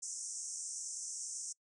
pink band-pass noise, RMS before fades -43 dBFS, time 0.02-1.53 s, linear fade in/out 10 ms, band 5600 to 9000 Hz, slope 96 dB/octave, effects noise-tail reverb RT60 0.1 s tail -24 dB re dry

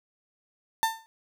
35% pulse tone with exponential decay, 896 Hz, A5, 31 cents sharp, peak -17 dBFS, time 0.83-1.06 s, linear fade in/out 0 ms, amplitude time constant 49 ms, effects none

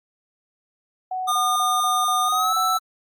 sine tone bursts, 744 Hz, F#5, 9 cents sharp, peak -24 dBFS, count 7, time 1.11-2.772 s, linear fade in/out 5 ms, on 210 ms, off 32 ms
square tone with pitch glide, 1216 to 1318.4 Hz, D#6 to E6, -40 to 0 cents, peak -20 dBFS, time 1.27-2.79 s, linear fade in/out 20 ms, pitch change +140 cents, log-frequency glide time 2.24-2.56 s
effects Opus 48 kbps

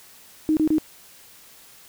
sine tone bursts, 311.1 Hz, D#4, in tune, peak -16 dBFS, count 3, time 0.49-0.783 s, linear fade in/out 0 ms, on 79 ms, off 28 ms, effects white hiss -49 dBFS RMS until 1.88 s

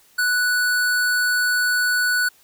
square tone, 1480 Hz, F#6, in tune, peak -18 dBFS, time 0.18-2.29 s, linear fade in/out 10 ms, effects white hiss -55 dBFS RMS until 2.43 s

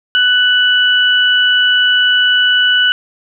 sine tone pair together, 1492 / 2960 Hz, F#6 / F#7, +14 / 0 cents, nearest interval octave, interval 1186 cents, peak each -11 dBFS, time 0.15-2.92 s, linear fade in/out 0 ms, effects none

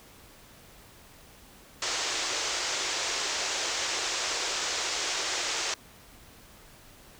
white band-pass noise, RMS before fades -31 dBFS, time 1.82-5.74 s, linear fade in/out 2 ms, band 320 to 7200 Hz, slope 48 dB/octave, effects pink hiss -53 dBFS RMS until 7.19 s

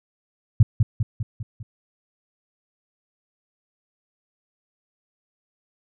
sine tone with echo, 110 Hz, A2, in tune, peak -7 dBFS, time 0.6-0.63 s, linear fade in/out 5 ms, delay 200 ms, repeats 5, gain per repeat -5 dB, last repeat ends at 1.63 s, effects none

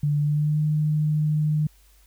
sine tone with pitch glide, 146.83 to 152.27 Hz, D3 to D#3, 0 to -37 cents, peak -19 dBFS, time 0.03-1.67 s, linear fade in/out 5 ms, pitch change +63 cents, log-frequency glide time 0.19-0.61 s, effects added 50 Hz sine -54 dBFS peak until 2.06 s + white hiss -60 dBFS RMS until 2.06 s

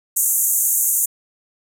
white band-pass noise, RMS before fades -18 dBFS, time 0.16-1.06 s, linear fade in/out 10 ms, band 6400 to 15000 Hz, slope 96 dB/octave, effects none

